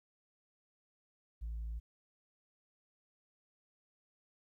sine tone, 56 Hz, A1, 31 cents sharp, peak -36 dBFS, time 1.41-1.8 s, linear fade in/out 20 ms, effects tanh soft clip ceiling -36 dBFS + 13-bit

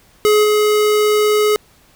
square tone with level steps, 422.4 Hz, G#4, 29 cents sharp, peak -10 / -12 dBFS, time 0.25-1.56 s, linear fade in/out 0 ms, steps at 0.43 s, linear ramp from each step 20 ms, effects pink hiss -51 dBFS RMS until 1.95 s

